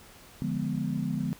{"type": "chord", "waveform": "sine", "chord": "D diminished seventh", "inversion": "none", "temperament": "equal", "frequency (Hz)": [146.83, 174.61, 207.7, 246.9], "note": ["D3", "F3", "Ab3", "Cb4"], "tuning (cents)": [0, 0, 0, 0], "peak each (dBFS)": -33, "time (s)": [0.42, 1.33], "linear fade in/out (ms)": 0, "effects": ["pink hiss -52 dBFS RMS until 1.39 s"]}